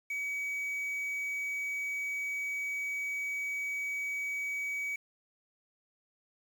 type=tone with quantisation; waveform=triangle; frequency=2270 Hz; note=C#7; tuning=41 cents sharp; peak=-31 dBFS; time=0.1-4.96 s; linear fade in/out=5 ms; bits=9; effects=none